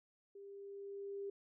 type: tone with level ramp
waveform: sine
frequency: 398.6 Hz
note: G4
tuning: 29 cents sharp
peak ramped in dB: -51 to -40 dBFS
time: 0.35-1.3 s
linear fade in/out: 5 ms
effects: none